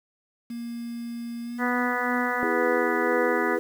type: tone with pitch glide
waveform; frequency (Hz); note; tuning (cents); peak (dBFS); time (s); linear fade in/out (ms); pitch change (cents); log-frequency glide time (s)
sine; 235 to 249; A#3 to B3; +14 to +14; -31; 0.5-2.44; 5; +100; 1.43-1.79
type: harmonic tone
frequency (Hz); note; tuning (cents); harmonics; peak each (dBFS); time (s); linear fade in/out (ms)
246.2; B3; -5; 1 / 2 / 3 / 4 / 5 / 6 / 7 / 8; -32 / -32 / -32 / -32 / -32 / -32 / -32 / -32; 1.58-3.59; 50
type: chord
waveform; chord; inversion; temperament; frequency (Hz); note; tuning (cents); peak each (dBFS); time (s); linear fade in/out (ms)
sine; E major; none; just; 329.6 / 412 / 494.4; E4 / G#4 / B4; 0 / -14 / +2; -29 / -28 / -27; 2.43-3.59; 0
effects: 8-bit